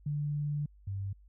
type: tone pair in turn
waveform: sine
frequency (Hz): 146.83 / 98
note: D3 / G2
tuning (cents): 0 / 0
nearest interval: perfect fifth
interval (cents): 700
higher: first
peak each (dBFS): -30 / -33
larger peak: first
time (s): 0.06-0.66 / 0.87-1.13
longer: first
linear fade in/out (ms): 5
effects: added 50 Hz sine -55 dBFS peak until 1.28 s